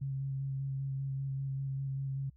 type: tone with vibrato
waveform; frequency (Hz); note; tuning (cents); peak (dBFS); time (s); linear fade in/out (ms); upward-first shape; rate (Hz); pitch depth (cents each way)
sine; 135.9; C#3; -34; -33; 0.01-2.3; 10; square; 5.1; 13
effects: added 65 Hz sine -58 dBFS peak until 2.36 s